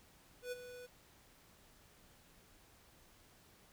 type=tone with ADSR envelope; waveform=square; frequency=493.9 Hz; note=B4; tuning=in tune; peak=-39 dBFS; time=0.42-0.87 s; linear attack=100 ms; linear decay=22 ms; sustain=-11 dB; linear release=19 ms; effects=pink hiss -65 dBFS RMS until 3.72 s